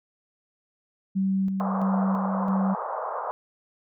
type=tone with tremolo; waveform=sine; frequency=192.3 Hz; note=G3; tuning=33 cents flat; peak=-21 dBFS; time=1.15-2.75 s; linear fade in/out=20 ms; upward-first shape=square; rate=1.5 Hz; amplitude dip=35%
type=band-pass noise; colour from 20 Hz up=white; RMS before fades=-31 dBFS; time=1.6-3.31 s; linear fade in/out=0 ms; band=500 to 1200 Hz; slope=48 dB/octave
effects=none